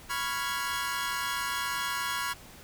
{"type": "chord", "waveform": "sawtooth", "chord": "C# dominant seventh", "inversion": "third", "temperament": "equal", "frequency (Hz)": [987.8, 1108.7, 1396.9, 1661.2], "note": ["B5", "C#6", "E#6", "G#6"], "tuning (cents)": [0, 0, 0, 0], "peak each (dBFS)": -32, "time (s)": [0.09, 2.34], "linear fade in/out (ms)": 20, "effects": ["pink hiss -50 dBFS RMS until 2.63 s"]}